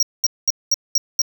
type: tone bursts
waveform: square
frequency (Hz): 5630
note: F8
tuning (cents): +13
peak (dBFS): -14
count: 6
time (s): 0-1.218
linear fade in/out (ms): 2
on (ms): 28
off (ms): 210
effects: none